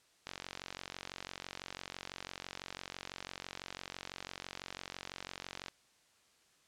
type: click train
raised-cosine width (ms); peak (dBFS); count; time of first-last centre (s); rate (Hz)
0.2; -24; 250; 0.27-5.683; 46
effects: white hiss -69 dBFS RMS until 6.67 s + low-pass 8000 Hz 12 dB/octave